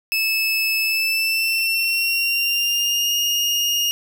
30% pulse tone with pitch glide, 2610 to 2846 Hz, E7 to F7, -18 to +32 cents, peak -15 dBFS, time 0.12-3.91 s, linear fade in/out 0 ms, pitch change +150 cents, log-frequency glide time 0.8-3.13 s, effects none

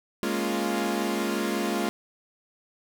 sawtooth chord, Bb minor seventh, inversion third, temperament equal, 207.7 / 233.1 / 277.2 / 349.2 Hz, Ab3 / Bb3 / Db4 / F4, 0 / 0 / 0 / 0 cents, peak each -26 / -28 / -29 / -26 dBFS, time 0.23-1.89 s, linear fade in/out 0 ms, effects none

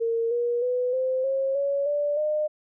sine tone with pitch steps, 459.4 / 478.1 / 497.5 / 517.7 / 538.8 / 560.7 / 583.5 / 607.2 Hz, A#4 / A#4 / B4 / C5 / C#5 / C#5 / D5 / D#5, -25 / +44 / +13 / -18 / -49 / +20 / -11 / -42 cents, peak -22 dBFS, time 0-2.48 s, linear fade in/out 20 ms, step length 310 ms, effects none

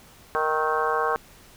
harmonic tone with a mistuned harmonic, 155.56 Hz, D#3, in tune, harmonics 3 / 4 / 5 / 6 / 7 / 8 / 9 / 10, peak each -27 / -32 / -29 / -33 / -26 / -31 / -36 / -31 dBFS, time 0.35-1.16 s, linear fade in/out 0 ms, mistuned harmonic 8, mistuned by +56 cents, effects pink hiss -51 dBFS RMS until 1.56 s

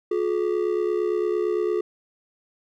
triangle ring-modulated tone, 392 Hz, G4, in tune, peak -16 dBFS, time 0.11-1.81 s, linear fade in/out 5 ms, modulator 34.4 Hz, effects none

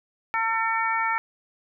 harmonic tone, 450.8 Hz, A4, 42 cents sharp, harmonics 2 / 3 / 4 / 5, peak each -26 / -27 / -29 / -29 dBFS, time 0.34-1.18 s, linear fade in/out 0 ms, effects none

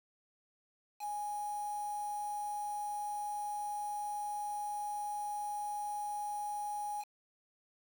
sine tone with quantisation, 830.6 Hz, G#5, in tune, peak -36 dBFS, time 0.99-7.05 s, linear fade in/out 50 ms, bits 8, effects none

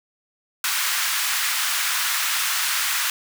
pink high-pass noise, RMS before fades -23 dBFS, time 0.64-3.1 s, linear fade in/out 2 ms, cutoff 1200 Hz, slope 24 dB/octave, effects none

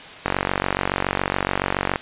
click train, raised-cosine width 0.5 ms, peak -4 dBFS, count 81, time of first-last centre 0.26-1.959 s, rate 47.1 Hz, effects white hiss -38 dBFS RMS until 2.01 s + resampled to 8000 Hz

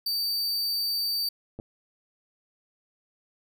45% pulse tone, 4616 Hz, D8, 31 cents flat, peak -25 dBFS, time 0.06-1.29 s, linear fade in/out 5 ms
clicks, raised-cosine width 2 ms, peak -26 dBFS, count 2, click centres 1.59 / 1.599 s
effects none

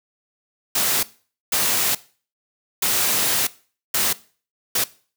white noise bursts at uneven times, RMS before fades -20 dBFS, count 5, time 0.75-1.03 / 1.52-1.95 / 2.82-3.47 / 3.94-4.13 / 4.75-4.84 s, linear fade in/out 5 ms, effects noise-tail reverb RT60 0.4 s tail -19 dB re dry + high-pass 100 Hz 12 dB/octave

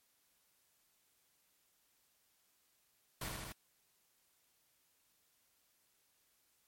pink noise with echo, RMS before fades -42 dBFS, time 3.21-3.29 s, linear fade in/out 5 ms, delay 78 ms, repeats 3, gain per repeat -2 dB, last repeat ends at 3.524 s, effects white hiss -75 dBFS RMS until 6.67 s + MP3 64 kbps

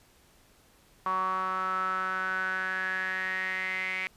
sawtooth tone with band-pass filter sweep, 187.3 Hz, F#3, 21 cents sharp, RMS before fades -31 dBFS, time 1.06-4.07 s, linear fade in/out 0 ms, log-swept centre 1100 to 2200 Hz, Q 8.9, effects pink hiss -61 dBFS RMS until 4.16 s + resampled to 32000 Hz

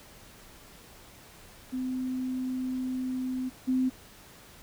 sine tone pair in turn, 256.5 / 257.6 Hz, C4 / C4, -34 / -27 cents, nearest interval unison, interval 7 cents, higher second, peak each -29 / -23 dBFS, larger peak second, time 1.72-3.5 / 3.67-3.9 s, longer first, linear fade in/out 20 ms, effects pink hiss -52 dBFS RMS until 4.62 s

